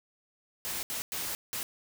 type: noise bursts at uneven times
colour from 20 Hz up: white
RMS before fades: -35 dBFS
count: 4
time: 0.65-0.83 / 0.9-1.02 / 1.12-1.35 / 1.53-1.63 s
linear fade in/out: 0 ms
effects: none